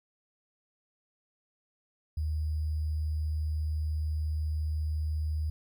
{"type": "tone with sample-and-hold", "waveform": "sine", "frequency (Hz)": 77.1, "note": "D#2", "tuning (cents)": -15, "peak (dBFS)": -28, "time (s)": [2.17, 5.5], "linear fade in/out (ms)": 5, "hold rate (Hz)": 4900, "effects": []}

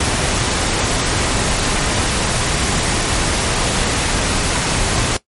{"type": "noise", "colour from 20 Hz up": "pink", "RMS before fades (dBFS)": -17, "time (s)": [0, 5.17], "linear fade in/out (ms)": 5, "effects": ["noise-tail reverb RT60 0.1 s tail -17 dB re dry", "MP3 48 kbps"]}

